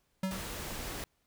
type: tone with exponential decay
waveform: square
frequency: 189.6 Hz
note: F#3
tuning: 43 cents sharp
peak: -29 dBFS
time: 0.23-0.61 s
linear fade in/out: 5 ms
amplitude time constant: 81 ms
type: noise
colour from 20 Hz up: pink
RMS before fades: -40 dBFS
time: 0.31-1.04 s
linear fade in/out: 0 ms
effects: pink hiss -75 dBFS RMS until 1.26 s